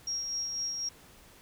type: tone with tremolo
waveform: sine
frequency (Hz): 5600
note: F8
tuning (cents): +4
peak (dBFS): -30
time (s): 0.07-0.89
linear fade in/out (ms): 5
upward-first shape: sine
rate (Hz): 4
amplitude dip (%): 35
effects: pink hiss -56 dBFS RMS until 1.41 s